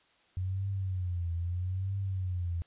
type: tone with vibrato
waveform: sine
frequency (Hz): 91.2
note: F#2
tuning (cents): -24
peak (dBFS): -30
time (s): 0.37-2.62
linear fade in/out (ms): 0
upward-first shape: triangle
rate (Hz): 0.78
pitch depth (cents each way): 140
effects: white hiss -66 dBFS RMS until 2.66 s + resampled to 8000 Hz